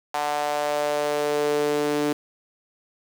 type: tone with high-pass filter sweep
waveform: sawtooth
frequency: 147.6 Hz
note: D3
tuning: 9 cents sharp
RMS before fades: -24 dBFS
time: 0.14-2.13 s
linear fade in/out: 5 ms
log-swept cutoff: 780 to 340 Hz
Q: 3.9
effects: low-pass 10000 Hz 12 dB/octave + 7-bit